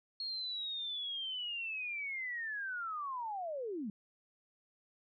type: linear sweep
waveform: sine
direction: down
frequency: 4300 to 190 Hz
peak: -37 dBFS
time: 0.2-3.9 s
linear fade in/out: 2 ms
effects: none